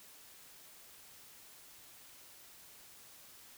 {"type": "silence", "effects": ["white hiss -57 dBFS RMS until 3.57 s"]}